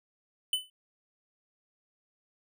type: tone with exponential decay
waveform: square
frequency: 3014 Hz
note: F#7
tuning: 31 cents sharp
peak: -23 dBFS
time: 0.53-0.7 s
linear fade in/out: 2 ms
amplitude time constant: 35 ms
effects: none